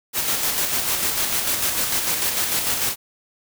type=noise with tremolo; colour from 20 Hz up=white; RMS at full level=-21 dBFS; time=0.13-2.96 s; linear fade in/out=50 ms; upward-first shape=square; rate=6.7 Hz; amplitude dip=35%; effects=none